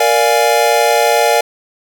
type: chord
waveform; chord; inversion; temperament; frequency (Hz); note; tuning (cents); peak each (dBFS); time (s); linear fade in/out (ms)
square; Bb dominant seventh; none; equal; 466.2 / 587.3 / 698.5 / 830.6; Bb4 / D5 / F5 / Ab5; 0 / 0 / 0 / 0; -16; 0-1.41; 5
effects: none